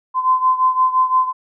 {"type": "beating tone pair", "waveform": "sine", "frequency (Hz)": [1027, 1032.8], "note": ["C6", "C6"], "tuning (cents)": [-33, -23], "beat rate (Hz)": 5.8, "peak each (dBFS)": [-14, -18], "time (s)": [0.14, 1.33], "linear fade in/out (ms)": 50, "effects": []}